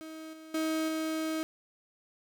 35% pulse tone with level steps, 317.1 Hz, D#4, 33 cents sharp, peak -40 / -45 / -27 / -29 dBFS, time 0.01-1.43 s, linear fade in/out 0 ms, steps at 0.33 / 0.54 / 0.88 s, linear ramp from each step 5 ms, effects none

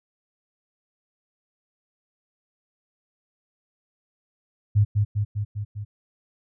sine tone with echo, 103.83 Hz, G#2, in tune, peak -14 dBFS, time 4.75-4.85 s, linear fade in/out 20 ms, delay 200 ms, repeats 5, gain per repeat -3 dB, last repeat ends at 5.85 s, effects none

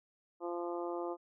harmonic tone, 173.2 Hz, F3, 14 cents flat, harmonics 2 / 3 / 4 / 5 / 6 / 7, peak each -38 / -42 / -44 / -46 / -48 / -49 dBFS, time 0.4-1.17 s, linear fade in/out 50 ms, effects none

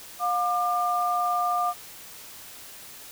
sine tone pair together, 712 / 1197.4 Hz, F5 / D6, +33 / +33 cents, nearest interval major sixth, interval 900 cents, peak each -25 dBFS, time 0.19-1.74 s, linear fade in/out 50 ms, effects white hiss -44 dBFS RMS until 3.11 s

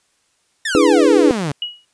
sawtooth exponential sweep, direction down, 1866 to 134.8 Hz, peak -15 dBFS, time 0.65-1.52 s, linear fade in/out 5 ms
sine chord, E dominant seventh, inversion third, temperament equal, 293.7 / 329.6 / 415.3 / 493.9 Hz, D4 / E4 / G#4 / B4, 0 / 0 / 0 / 0 cents, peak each -15 dBFS, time 0.75-1.31 s, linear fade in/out 0 ms
sine tone with exponential decay, 2909 Hz, F#7, 30 cents flat, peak -17 dBFS, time 1.62-1.85 s, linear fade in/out 2 ms, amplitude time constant 49 ms
effects white hiss -62 dBFS RMS until 1.93 s + resampled to 22050 Hz

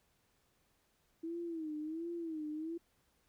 sine tone with vibrato, 322.1 Hz, E4, 40 cents flat, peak -38 dBFS, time 1.23-2.78 s, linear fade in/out 10 ms, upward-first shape sine, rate 1.4 Hz, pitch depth 110 cents each way, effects pink hiss -75 dBFS RMS until 3.28 s

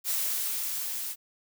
blue noise with level ramp, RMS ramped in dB -28 to -35 dBFS, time 0.04-1.16 s, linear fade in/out 50 ms, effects none

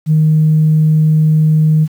sine tone, 155.56 Hz, D#3, in tune, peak -6 dBFS, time 0.06-1.88 s, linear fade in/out 50 ms, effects tanh soft clip ceiling -2 dBFS + 7-bit

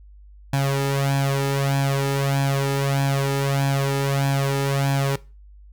sawtooth tone with flanger, 138.1 Hz, C#3, 6 cents flat, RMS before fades -21 dBFS, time 0.53-5.16 s, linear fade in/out 5 ms, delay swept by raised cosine 1.2 to 2.3 ms, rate 1.6 Hz, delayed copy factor +0.75, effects noise-tail reverb RT60 0.3 s tail -20 dB re dry + added 50 Hz sine -43 dBFS peak until 5.72 s

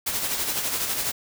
white noise with tremolo, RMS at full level -25 dBFS, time 0.06-1.12 s, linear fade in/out 10 ms, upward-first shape sine, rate 12 Hz, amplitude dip 45%, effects none

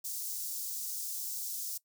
white high-pass noise, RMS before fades -38 dBFS, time 0.04-1.78 s, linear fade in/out 10 ms, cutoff 5200 Hz, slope 24 dB/octave, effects noise-tail reverb RT60 0.1 s tail -20 dB re dry

